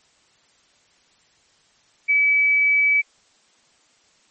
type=tone; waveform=sine; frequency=2291 Hz; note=D7; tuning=44 cents flat; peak=-14 dBFS; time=2.08-3.02 s; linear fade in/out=20 ms; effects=white hiss -59 dBFS RMS until 4.3 s + MP3 32 kbps